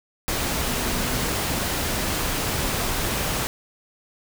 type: tone in noise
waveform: sine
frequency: 245.9 Hz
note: B3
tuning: 7 cents flat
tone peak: -33 dBFS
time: 0.66-1.26 s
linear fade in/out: 0 ms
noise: pink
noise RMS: -25 dBFS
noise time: 0.28-3.47 s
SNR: -11 dB
effects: none